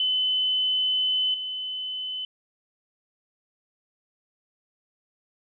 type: tone with level steps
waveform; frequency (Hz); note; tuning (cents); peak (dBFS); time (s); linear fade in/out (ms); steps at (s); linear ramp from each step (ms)
sine; 3027; F#7; +39; -21 / -29; 0-2.25; 2; 1.34; 2
effects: none

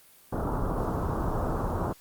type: low-pass noise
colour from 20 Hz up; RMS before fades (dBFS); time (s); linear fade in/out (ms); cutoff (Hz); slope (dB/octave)
pink; -29; 0.32-1.93; 10; 1300; 48
effects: white hiss -56 dBFS RMS until 2 s + Opus 32 kbps

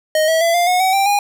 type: tone with pitch steps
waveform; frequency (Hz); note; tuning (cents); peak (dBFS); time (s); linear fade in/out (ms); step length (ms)
square; 622.3 / 646.9 / 672.4 / 698.9 / 726.5 / 755.2 / 785 / 815.9; D#5 / E5 / E5 / F5 / F#5 / F#5 / G5 / G#5; 0 / -33 / +34 / +1 / -32 / +35 / +2 / -31; -13; 0.15-1.19; 2; 130
effects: none

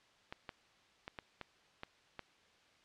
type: clicks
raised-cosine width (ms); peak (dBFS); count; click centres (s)
0.3; -27; 7; 0.325 / 0.492 / 1.079 / 1.188 / 1.413 / 1.834 / 2.193
effects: white hiss -67 dBFS RMS until 2.84 s + low-pass 4000 Hz 12 dB/octave

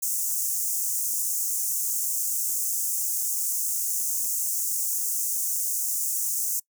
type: high-pass noise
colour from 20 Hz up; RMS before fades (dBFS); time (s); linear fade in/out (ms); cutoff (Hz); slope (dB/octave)
pink; -27; 0.02-6.6; 10; 6300; 48
effects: noise-tail reverb RT60 0.1 s tail -23 dB re dry

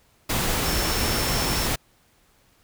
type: tone in noise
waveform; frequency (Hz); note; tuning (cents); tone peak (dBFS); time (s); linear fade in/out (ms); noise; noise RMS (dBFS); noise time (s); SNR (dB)
sine; 5390; E8; +38; -31; 0.65-1.67; 10; pink; -24; 0.29-1.76; -10
effects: pink hiss -61 dBFS RMS until 2.63 s

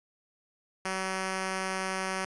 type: tone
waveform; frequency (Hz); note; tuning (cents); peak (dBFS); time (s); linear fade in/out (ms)
5% pulse; 189.3; F#3; +40; -19; 0.85-2.25; 2
effects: resampled to 24000 Hz + 9-bit

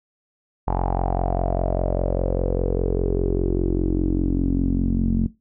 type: tone with low-pass filter sweep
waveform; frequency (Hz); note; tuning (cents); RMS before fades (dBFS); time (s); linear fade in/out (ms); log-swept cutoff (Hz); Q
sawtooth; 45; F#1; -47; -21; 0.67-5.27; 10; 870 to 220; 6.1
effects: noise-tail reverb RT60 0.2 s tail -18 dB re dry

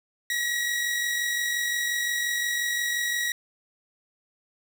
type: tone pair together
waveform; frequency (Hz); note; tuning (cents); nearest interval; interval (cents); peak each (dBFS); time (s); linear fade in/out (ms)
sawtooth; 1908 / 1953.7; A#6 / B6; +40 / -19; unison; 41; -22 / -31; 0.3-3.32; 2
effects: none

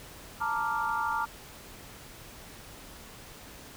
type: chord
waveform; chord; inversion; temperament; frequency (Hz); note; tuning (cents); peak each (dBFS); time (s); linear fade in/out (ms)
sine; Bb major seventh; third; equal; 880 / 932.3 / 1174.7 / 1396.9; A5 / Bb5 / D6 / F6; 0 / 0 / 0 / 0; -33; 0.4-1.26; 20
effects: pink hiss -48 dBFS RMS until 3.76 s

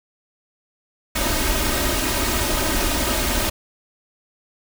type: noise with comb filter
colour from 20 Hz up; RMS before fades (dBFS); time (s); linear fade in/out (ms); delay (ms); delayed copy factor
pink; -21; 1.15-3.5; 10; 3.2; +0.7
effects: none

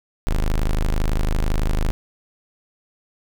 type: tone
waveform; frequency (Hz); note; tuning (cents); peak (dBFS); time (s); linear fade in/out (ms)
40% pulse; 25.96; G#0; 0; -16; 0.27-1.91; 0
effects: none

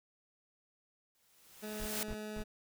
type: noise with exponential growth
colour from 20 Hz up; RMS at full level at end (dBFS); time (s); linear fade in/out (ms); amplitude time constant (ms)
white; -36; 1.15-2.03; 0; 190
type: tone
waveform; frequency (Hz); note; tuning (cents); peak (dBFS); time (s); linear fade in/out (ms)
20% pulse; 213.1; G#3; +45; -36; 1.62-2.44; 20
type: noise bursts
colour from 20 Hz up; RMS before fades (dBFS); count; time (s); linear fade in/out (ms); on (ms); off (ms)
brown; -42; 3; 1.8-2.423; 0; 61; 220
effects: none

